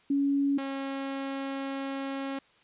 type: tone pair in turn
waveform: sine / sawtooth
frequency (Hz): 280 / 272.5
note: C#4 / C#4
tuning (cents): +18 / -29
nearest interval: unison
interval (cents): 47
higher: first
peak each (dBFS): -23 / -28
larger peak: first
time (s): 0.1-0.58 / 0.58-2.39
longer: second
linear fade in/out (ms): 5
effects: white hiss -62 dBFS RMS until 2.63 s + resampled to 8000 Hz